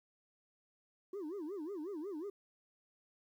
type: tone with vibrato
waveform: sine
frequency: 350.4 Hz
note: F4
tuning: 6 cents sharp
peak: -37 dBFS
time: 1.13-2.3 s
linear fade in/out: 5 ms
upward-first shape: sine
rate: 5.5 Hz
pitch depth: 290 cents each way
effects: tanh soft clip ceiling -39 dBFS + 12-bit